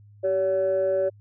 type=tone pair together; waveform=sine; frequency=385.7 / 568 Hz; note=G4 / C#5; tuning=-28 / +42 cents; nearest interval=perfect fifth; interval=670 cents; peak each=-25 / -20 dBFS; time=0.23-1.1 s; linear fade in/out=20 ms; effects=tanh soft clip ceiling -16 dBFS + added 103 Hz sine -48 dBFS peak until 1.2 s